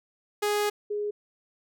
sawtooth / sine tone pair in turn, 415.3 / 415.3 Hz, G#4 / G#4, 0 / 0 cents, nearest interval unison, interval 0 cents, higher neither, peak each -20 / -27 dBFS, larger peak first, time 0.42-0.7 / 0.9-1.11 s, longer first, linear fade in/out 10 ms, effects none

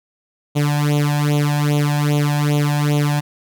sawtooth tone with flanger, 146.83 Hz, D3, in tune, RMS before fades -17 dBFS, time 0.55-3.21 s, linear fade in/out 20 ms, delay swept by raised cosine 0.29 to 1.23 ms, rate 2.5 Hz, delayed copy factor +0.9, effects none

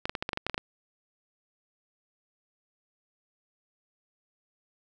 clicks, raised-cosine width 0.3 ms, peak -14 dBFS, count 11, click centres 0.055 / 0.095 / 0.152 / 0.225 / 0.291 / 0.332 / 0.374 / 0.466 / 0.497 / 0.544 / 0.579 s, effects none

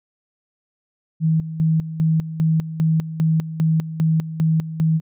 sine tone with tremolo, 160.1 Hz, D#3, 50 cents sharp, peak -14 dBFS, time 1.2-5.01 s, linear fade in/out 50 ms, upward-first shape square, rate 2.5 Hz, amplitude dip 75%, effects none

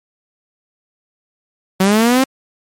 sawtooth linear sweep, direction up, 185 to 268.9 Hz, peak -6 dBFS, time 1.8-2.24 s, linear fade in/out 5 ms, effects MP3 64 kbps

